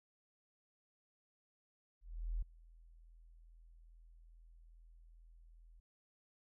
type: tone with ADSR envelope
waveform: sine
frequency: 41.2 Hz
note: E1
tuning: in tune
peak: -34 dBFS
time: 2.01-5.8 s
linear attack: 410 ms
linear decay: 7 ms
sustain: -24 dB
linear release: 4 ms
effects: none